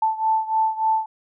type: beating tone pair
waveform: sine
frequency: 880 / 883.4 Hz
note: A5 / A5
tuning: 0 / +7 cents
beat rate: 3.4 Hz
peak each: -20 / -23 dBFS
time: 0.02-1.06 s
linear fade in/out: 5 ms
effects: none